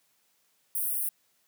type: high-pass noise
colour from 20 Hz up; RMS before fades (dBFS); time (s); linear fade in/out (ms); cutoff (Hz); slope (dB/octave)
white; -30; 0.75-1.09; 2; 9000; 96
effects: white hiss -70 dBFS RMS until 1.47 s + high-pass 100 Hz 12 dB/octave